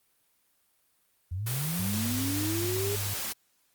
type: linear sweep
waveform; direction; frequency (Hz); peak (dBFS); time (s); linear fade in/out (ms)
sine; up; 82.41 to 413.9; -30; 1.31-2.96; 10
type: noise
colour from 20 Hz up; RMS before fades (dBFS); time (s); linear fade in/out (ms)
white; -34; 1.46-3.33; 10
type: tone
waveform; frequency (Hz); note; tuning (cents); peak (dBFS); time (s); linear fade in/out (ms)
sine; 101.1; G#2; -46; -32; 1.79-3.14; 5
effects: white hiss -70 dBFS RMS until 3.74 s + Opus 32 kbps